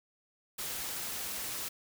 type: noise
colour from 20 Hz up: white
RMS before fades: -38 dBFS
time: 0.58-1.69 s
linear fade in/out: 10 ms
effects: none